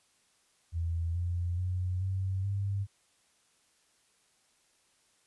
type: tone with pitch steps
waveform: sine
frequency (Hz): 83.7 / 87.36 / 91.17 / 95.15 / 99.31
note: E2 / F2 / F#2 / F#2 / G2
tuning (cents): +27 / +1 / -25 / +49 / +23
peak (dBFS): -29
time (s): 0.72-2.87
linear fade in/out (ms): 50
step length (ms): 430
effects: white hiss -69 dBFS RMS until 5.26 s + resampled to 24000 Hz